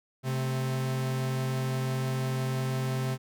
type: tone pair together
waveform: 45% pulse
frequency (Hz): 130.81 / 220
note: C3 / A3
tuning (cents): 0 / 0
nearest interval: major sixth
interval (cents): 900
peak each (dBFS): -28 / -38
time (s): 0.23-3.18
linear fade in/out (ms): 50
effects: none